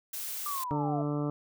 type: noise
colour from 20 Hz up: blue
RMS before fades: -37 dBFS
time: 0.13-0.64 s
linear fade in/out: 5 ms
type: linear sweep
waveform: sine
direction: down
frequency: 1193 to 659.3 Hz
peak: -33 dBFS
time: 0.46-1.02 s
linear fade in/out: 2 ms
type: harmonic tone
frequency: 146.83 Hz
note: D3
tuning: in tune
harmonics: 1 / 2 / 3 / 4 / 5 / 6 / 7 / 8 / 9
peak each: -32 / -32 / -38 / -40 / -46 / -48 / -49 / -44 / -49 dBFS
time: 0.71-1.3 s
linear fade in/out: 0 ms
effects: none